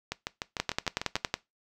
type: two click trains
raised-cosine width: 0.2 ms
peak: -14 / -9 dBFS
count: 8 / 9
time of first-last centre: 0.12-1.165 / 0.6-1.341 s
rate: 6.7 / 10.8 Hz
effects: noise-tail reverb RT60 0.2 s tail -20 dB re dry

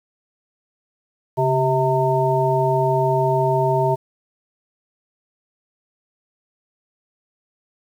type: harmonic tone with a mistuned harmonic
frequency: 130 Hz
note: C3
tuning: 11 cents flat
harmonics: 1 / 3 / 5 / 7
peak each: -21 / -21 / -21 / -21 dBFS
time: 1.37-3.96 s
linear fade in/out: 20 ms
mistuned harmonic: 1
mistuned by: +82 cents
effects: 8-bit

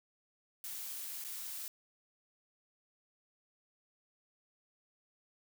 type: noise with dropouts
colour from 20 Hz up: blue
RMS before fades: -43 dBFS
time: 0.64-1.68 s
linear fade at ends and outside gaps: 1 ms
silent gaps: 1.241-1.247 s
effects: none

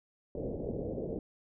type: low-pass noise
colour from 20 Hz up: white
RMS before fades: -37 dBFS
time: 0.35-1.19 s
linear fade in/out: 2 ms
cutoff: 570 Hz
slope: 48 dB/octave
effects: none

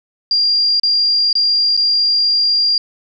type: tone with dropouts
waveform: sine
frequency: 4784 Hz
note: D8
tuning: 31 cents sharp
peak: -11 dBFS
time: 0.31-2.78 s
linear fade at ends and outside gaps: 2 ms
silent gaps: 0.798-0.833 / 1.329-1.353 / 1.767-1.774 s
effects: none

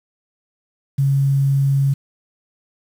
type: tone with quantisation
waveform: sine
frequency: 137.9 Hz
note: C#3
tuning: 9 cents flat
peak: -13 dBFS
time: 0.98-1.94 s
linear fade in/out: 10 ms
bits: 7
effects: none

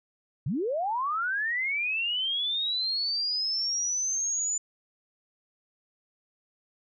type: linear sweep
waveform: sine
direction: up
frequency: 110 to 7040 Hz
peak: -26 dBFS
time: 0.46-4.58 s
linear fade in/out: 5 ms
effects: none

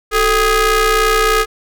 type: ring-modulated tone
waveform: sawtooth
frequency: 408.2 Hz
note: G#4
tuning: 30 cents flat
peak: -4 dBFS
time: 0.11-1.46 s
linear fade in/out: 50 ms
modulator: 848 Hz
effects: none

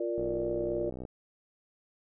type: chord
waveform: sine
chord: Bb major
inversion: second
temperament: equal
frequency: 349.2 / 466.2 / 587.3 Hz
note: F4 / Bb4 / D5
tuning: 0 / 0 / 0 cents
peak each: -32 / -36 / -34 dBFS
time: 0-0.9 s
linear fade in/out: 5 ms
type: click train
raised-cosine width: 2 ms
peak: -27 dBFS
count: 56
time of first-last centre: 0.18-1.052 s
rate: 63.1 Hz
effects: none

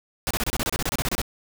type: noise bursts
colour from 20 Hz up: pink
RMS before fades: -25 dBFS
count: 15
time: 0.27-1.216 s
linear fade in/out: 0 ms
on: 36 ms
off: 29 ms
effects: none

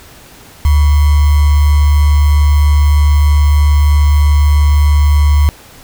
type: tone with sample-and-hold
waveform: sine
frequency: 73.42 Hz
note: D2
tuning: in tune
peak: -5 dBFS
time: 0.65-5.49 s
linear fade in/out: 0 ms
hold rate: 1050 Hz
effects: pink hiss -38 dBFS RMS until 5.83 s

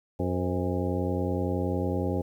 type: harmonic tone with a mistuned harmonic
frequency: 90.7 Hz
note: F#2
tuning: 34 cents flat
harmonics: 1 / 2 / 3 / 4 / 5 / 6 / 7 / 9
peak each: -30 / -33 / -32 / -34 / -36 / -34 / -41 / -39 dBFS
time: 0.19-2.22 s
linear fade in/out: 10 ms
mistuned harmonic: 6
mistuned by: -65 cents
effects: 10-bit

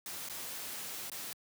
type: noise with dropouts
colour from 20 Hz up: white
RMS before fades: -42 dBFS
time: 0.06-1.33 s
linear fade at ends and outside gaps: 1 ms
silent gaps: 0.288-0.297 / 1.099-1.117 s
effects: high-pass 100 Hz 12 dB/octave

